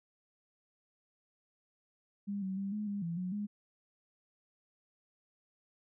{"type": "tone with pitch steps", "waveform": "sine", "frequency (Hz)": [201.6, 190, 196.8, 210.7, 202.2, 168.6, 182.3, 206.5], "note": ["G3", "F#3", "G3", "G#3", "G#3", "E3", "F#3", "G#3"], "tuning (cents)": [49, 46, 7, 25, -46, 39, -25, -10], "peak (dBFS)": -34, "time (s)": [2.27, 3.47], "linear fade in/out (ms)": 20, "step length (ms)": 150, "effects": []}